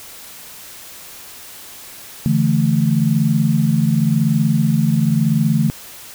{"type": "chord", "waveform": "sine", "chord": "D suspended second", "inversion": "none", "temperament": "equal with one note detuned", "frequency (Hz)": [143.89, 164.81, 220], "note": ["D3", "E3", "A3"], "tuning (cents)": [-35, 0, 0], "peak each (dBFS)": -17, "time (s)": [2.26, 5.7], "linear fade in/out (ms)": 0, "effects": ["white hiss -37 dBFS RMS until 6.14 s"]}